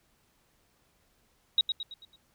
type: tone with echo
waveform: sine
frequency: 3817 Hz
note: A#7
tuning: 40 cents sharp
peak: -19 dBFS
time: 1.58-1.61 s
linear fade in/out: 2 ms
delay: 110 ms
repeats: 5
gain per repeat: -7 dB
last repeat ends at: 2.16 s
effects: pink hiss -69 dBFS RMS until 2.34 s